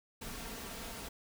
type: noise with comb filter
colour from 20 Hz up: pink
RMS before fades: -44 dBFS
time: 0.21-1.09 s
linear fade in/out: 10 ms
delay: 4.4 ms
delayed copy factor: +0.5
effects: none